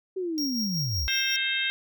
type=linear sweep; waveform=sine; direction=down; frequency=385.1 to 51.3 Hz; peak=-27 dBFS; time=0.16-1.08 s; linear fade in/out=10 ms
type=tone with tremolo; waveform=square; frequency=5588 Hz; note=F8; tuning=in tune; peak=-28 dBFS; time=0.38-1.36 s; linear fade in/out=0 ms; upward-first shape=sine; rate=5.4 Hz; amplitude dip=45%
type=harmonic tone; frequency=529 Hz; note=C5; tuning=19 cents sharp; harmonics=3 / 4 / 5 / 6 / 7; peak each=-31 / -31 / -31 / -31 / -31 dBFS; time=1.08-1.7 s; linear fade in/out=0 ms
effects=none